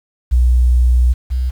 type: tone pair in turn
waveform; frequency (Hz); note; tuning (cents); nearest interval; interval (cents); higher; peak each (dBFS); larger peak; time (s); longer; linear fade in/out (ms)
sine; 61.4 / 63.24; B1 / B1; -9 / +42; minor second; 51; second; -8 / -14; first; 0.31-1.14 / 1.3-1.51; first; 20
effects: 7-bit